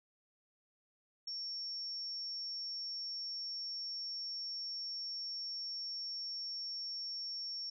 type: tone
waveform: sine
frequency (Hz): 5480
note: F8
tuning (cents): -34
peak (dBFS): -39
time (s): 1.27-7.7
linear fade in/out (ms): 5
effects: none